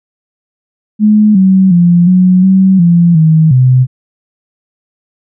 sine tone with pitch steps, 212.1 / 189.7 / 173.8 / 183.5 / 190.2 / 171.5 / 158.8 / 128.1 Hz, G#3 / F#3 / F3 / F#3 / F#3 / F3 / D#3 / C3, +37 / +43 / -8 / -14 / +48 / -31 / +36 / -36 cents, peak -3 dBFS, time 0.99-3.87 s, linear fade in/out 50 ms, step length 360 ms, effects none

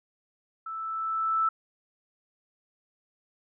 sine tone with level ramp, 1318.5 Hz, E6, in tune, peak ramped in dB -34 to -21 dBFS, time 0.66-1.49 s, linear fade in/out 5 ms, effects none

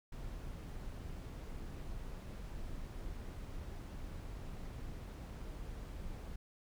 brown noise, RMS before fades -45 dBFS, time 0.12-6.36 s, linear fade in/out 5 ms, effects none

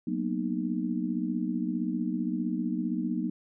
sine chord, B major seventh, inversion second, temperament just, 185.21 / 231.5 / 246.9 / 308.7 Hz, F#3 / A#3 / B3 / D#4, +2 / -12 / 0 / -14 cents, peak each -33 dBFS, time 0.07-3.3 s, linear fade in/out 5 ms, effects none

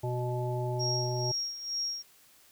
harmonic tone, 123.47 Hz, B2, in tune, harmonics 1 / 3 / 5 / 7, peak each -31 / -36 / -38 / -39 dBFS, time 0.03-1.32 s, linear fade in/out 10 ms
sine tone with tremolo, 5588 Hz, F8, in tune, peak -29 dBFS, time 0.79-2.03 s, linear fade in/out 20 ms, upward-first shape sine, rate 2.2 Hz, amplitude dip 70%
effects white hiss -60 dBFS RMS until 2.51 s

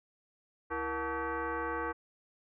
sine tone with frequency modulation, 330.3 Hz, E4, 4 cents sharp, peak -32 dBFS, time 0.7-1.93 s, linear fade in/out 20 ms, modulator 402 Hz, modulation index 3.4, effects none

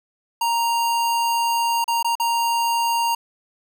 square tone with dropouts, 932.3 Hz, A#5, in tune, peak -19 dBFS, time 0.41-3.15 s, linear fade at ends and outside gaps 5 ms, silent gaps 1.843-1.879 / 2.028-2.045 / 2.154-2.198 s, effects none

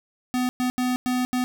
square tone bursts at uneven times, 250.8 Hz, B3, 27 cents sharp, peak -22 dBFS, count 5, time 0.34-0.49 / 0.6-0.7 / 0.78-0.96 / 1.06-1.25 / 1.33-1.44 s, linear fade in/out 0 ms, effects none

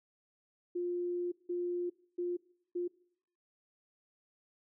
sine tone bursts at uneven times, 352.5 Hz, F4, 16 cents sharp, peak -32 dBFS, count 4, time 0.75-1.32 / 1.49-1.9 / 2.18-2.37 / 2.75-2.88 s, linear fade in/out 10 ms, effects noise-tail reverb RT60 0.7 s tail -22 dB re dry

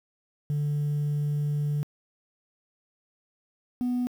sine tone pair in turn, 146.83 / 246.9 Hz, D3 / B3, 0 / 0 cents, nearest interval major sixth, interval 900 cents, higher second, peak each -22 dBFS, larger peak neither, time 0.5-1.83 / 3.81-4.07 s, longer first, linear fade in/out 0 ms, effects tanh soft clip ceiling -23 dBFS + 9-bit

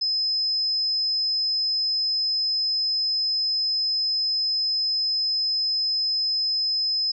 sine tone, 5100 Hz, D#8, 42 cents sharp, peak -21 dBFS, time 0.01-7.12 s, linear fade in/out 10 ms, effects none

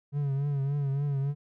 triangle tone with vibrato, 140.5 Hz, C#3, 24 cents sharp, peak -24 dBFS, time 0.12-1.35 s, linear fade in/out 50 ms, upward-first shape triangle, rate 3.5 Hz, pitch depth 72 cents each way, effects none

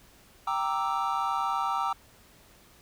triangle chord, E half-diminished seventh, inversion first, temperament equal, 784 / 932.3 / 1174.7 / 1318.5 Hz, G5 / Bb5 / D6 / E6, 0 / 0 / 0 / 0 cents, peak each -30 dBFS, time 0.47-1.93 s, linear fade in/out 5 ms, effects pink hiss -57 dBFS RMS until 2.81 s

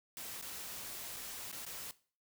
white noise with dropouts, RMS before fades -45 dBFS, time 0.17-1.91 s, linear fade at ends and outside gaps 0 ms, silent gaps 0.413-0.425 / 1.163-1.167 / 1.515-1.527 / 1.651-1.665 s, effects noise-tail reverb RT60 0.4 s tail -18 dB re dry

